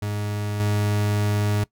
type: tone with level steps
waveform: 40% pulse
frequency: 103.83 Hz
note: G#2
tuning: in tune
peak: -24 / -19 dBFS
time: 0.02-1.64 s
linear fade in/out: 5 ms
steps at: 0.6 s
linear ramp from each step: 2 ms
effects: noise-tail reverb RT60 0.1 s tail -20 dB re dry